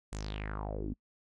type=tone with low-pass filter sweep; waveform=sawtooth; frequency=51.91 Hz; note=G#1; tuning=in tune; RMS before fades=-38 dBFS; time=0.12-0.94 s; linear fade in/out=10 ms; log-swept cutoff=8600 to 230 Hz; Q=5.2; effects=noise-tail reverb RT60 0.1 s tail -25 dB re dry